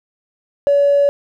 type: tone with tanh clipping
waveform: triangle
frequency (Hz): 568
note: C#5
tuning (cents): +42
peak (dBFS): -9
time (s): 0.67-1.09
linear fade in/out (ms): 0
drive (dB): 1
effects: none